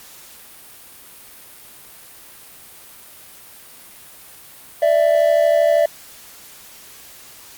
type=tone pair together; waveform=triangle; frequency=589 / 661.7 Hz; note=D5 / E5; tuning=+5 / +6 cents; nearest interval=major second; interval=201 cents; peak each=-13 dBFS; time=4.82-5.86 s; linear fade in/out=5 ms; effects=white hiss -42 dBFS RMS until 7.57 s + Opus 48 kbps